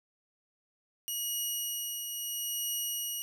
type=tone with tremolo; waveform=10% pulse; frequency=2900 Hz; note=F#7; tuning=35 cents flat; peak=-23 dBFS; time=1.08-3.22 s; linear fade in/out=0 ms; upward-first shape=triangle; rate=0.76 Hz; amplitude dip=45%; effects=none